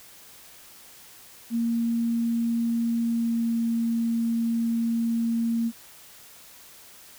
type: tone with pitch glide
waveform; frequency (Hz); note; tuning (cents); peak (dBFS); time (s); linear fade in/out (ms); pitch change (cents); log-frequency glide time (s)
sine; 232.1 to 230.5; A#3 to A#3; -7 to -19; -22; 1.5-5.72; 50; -12; 3.04-3.56
effects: white hiss -49 dBFS RMS until 7.18 s